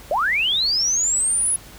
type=linear sweep; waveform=sine; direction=up; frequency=534 to 10548 Hz; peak=-17 dBFS; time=0.11-1.56 s; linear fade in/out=2 ms; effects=added 50 Hz sine -45 dBFS peak until 1.78 s + pink hiss -43 dBFS RMS until 1.78 s